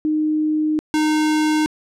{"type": "tone pair in turn", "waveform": ["sine", "square"], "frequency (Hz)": [307.6, 307.6], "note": ["D#4", "D#4"], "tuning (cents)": [-20, -20], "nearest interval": "unison", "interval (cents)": 0, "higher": "neither", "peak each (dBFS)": -16, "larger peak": "neither", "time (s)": [[0.05, 0.79], [0.94, 1.66]], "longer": "first", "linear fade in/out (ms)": 0, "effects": ["low-pass 9000 Hz 12 dB/octave"]}